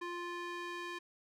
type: tone with band-pass filter sweep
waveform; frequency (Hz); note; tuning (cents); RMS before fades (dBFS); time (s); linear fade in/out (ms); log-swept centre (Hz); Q
square; 349.2; F4; 0; -42; 0.01-0.99; 10; 1300 to 2000; 0.83
effects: none